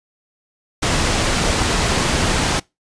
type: low-pass noise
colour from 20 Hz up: pink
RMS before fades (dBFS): -18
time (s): 0.82-2.6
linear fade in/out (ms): 10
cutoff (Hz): 8800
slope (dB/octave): 12
effects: noise-tail reverb RT60 0.2 s tail -23 dB re dry + resampled to 22050 Hz